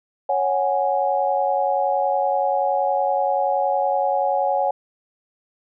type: chord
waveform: sine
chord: C# suspended fourth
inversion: none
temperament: equal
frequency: 554.4 / 740 / 830.6 Hz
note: C#5 / F#5 / G#5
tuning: 0 / 0 / 0 cents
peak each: -22 dBFS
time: 0.29-4.71 s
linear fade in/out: 5 ms
effects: none